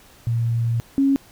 sine tone pair in turn, 116.4 / 274.3 Hz, A#2 / C#4, -2 / -18 cents, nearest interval octave + minor third, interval 1484 cents, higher second, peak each -18 / -14 dBFS, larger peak second, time 0.27-0.8 / 0.98-1.16 s, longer first, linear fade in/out 0 ms, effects pink hiss -50 dBFS RMS until 1.31 s

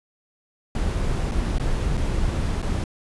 brown noise with dropouts, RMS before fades -23 dBFS, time 0.75-2.84 s, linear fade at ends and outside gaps 2 ms, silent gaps 1.313-1.318 / 1.584-1.597 / 1.971-1.975 / 2.619-2.626 s, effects resampled to 24000 Hz

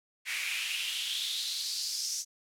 pink noise with high-pass filter sweep, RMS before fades -34 dBFS, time 0.25-2.25 s, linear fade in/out 50 ms, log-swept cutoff 2100 to 5900 Hz, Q 4.5, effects low-pass 12000 Hz 12 dB/octave

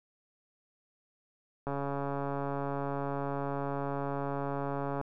click train, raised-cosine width 1 ms, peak -21 dBFS, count 469, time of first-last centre 1.67-5.013 s, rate 140 Hz, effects none

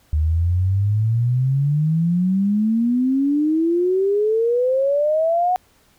sine exponential sweep, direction up, 74.9 to 740 Hz, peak -15 dBFS, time 0.13-5.56 s, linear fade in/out 0 ms, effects pink hiss -57 dBFS RMS until 5.98 s

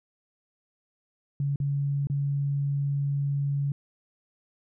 sine tone with dropouts, 141.1 Hz, C#3, 31 cents sharp, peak -24 dBFS, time 1.4-3.72 s, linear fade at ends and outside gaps 2 ms, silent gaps 1.559-1.601 / 2.071-2.099 s, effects none

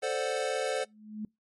square chord, D dominant seventh, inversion second, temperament equal, 440 / 523.3 / 587.3 / 740 Hz, A4 / C5 / D5 / F#5, 0 / 0 / 0 / 0 cents, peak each -35 / -33 / -36 / -37 dBFS, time 0.02-0.85 s, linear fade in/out 20 ms
sine tone with exponential growth, 213.5 Hz, G#3, 48 cents sharp, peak -31 dBFS, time 0.74-1.25 s, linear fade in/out 2 ms, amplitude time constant 110 ms
effects noise-tail reverb RT60 0.2 s tail -25 dB re dry + MP3 48 kbps

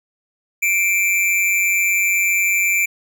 square tone with amplitude modulation, 2349 Hz, D7, in tune, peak -13 dBFS, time 0.62-2.86 s, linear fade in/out 10 ms, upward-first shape sine, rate 188 Hz, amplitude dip 55%, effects none

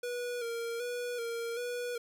square tone with vibrato, 475.8 Hz, A#4, 35 cents sharp, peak -35 dBFS, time 0.03-1.98 s, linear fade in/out 5 ms, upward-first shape square, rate 1.3 Hz, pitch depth 40 cents each way, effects none

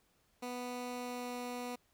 15% pulse tone with pitch glide, 246.9 to 245.5 Hz, B3 to B3, 0 to -10 cents, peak -33 dBFS, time 0.42-1.76 s, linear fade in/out 10 ms, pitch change -10 cents, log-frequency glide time 0.92-1.35 s, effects pink hiss -73 dBFS RMS until 1.93 s

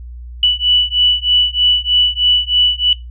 sine beating tone pair, 2960 / 2963.2 Hz, F#7 / F#7, 0 / +2 cents, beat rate 3.2 Hz, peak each -13 dBFS, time 0.43-2.93 s, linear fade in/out 2 ms, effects noise-tail reverb RT60 0.2 s tail -19 dB re dry + added 60 Hz sine -28 dBFS peak until 3.1 s

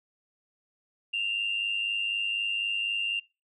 sine tone pair together, 2690 / 2794 Hz, E7 / F7, +34 / 0 cents, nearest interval minor second, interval 66 cents, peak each -34 / -27 dBFS, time 1.13-3.2 s, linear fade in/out 10 ms, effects noise-tail reverb RT60 0.3 s tail -26 dB re dry + tanh soft clip ceiling -20 dBFS

